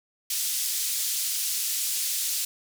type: band-pass noise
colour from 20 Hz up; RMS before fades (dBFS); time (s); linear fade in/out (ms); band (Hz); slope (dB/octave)
white; -28; 0.3-2.45; 5; 3900 to 13000; 12
effects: none